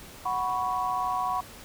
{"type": "chord", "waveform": "sine", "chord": "F# suspended fourth", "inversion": "none", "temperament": "just", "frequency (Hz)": [740, 986.7, 1110], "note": ["F#5", "B5", "C#6"], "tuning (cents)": [0, -2, 2], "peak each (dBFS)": -30, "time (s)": [0.25, 1.41], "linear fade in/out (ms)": 10, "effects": ["pink hiss -46 dBFS RMS until 1.64 s"]}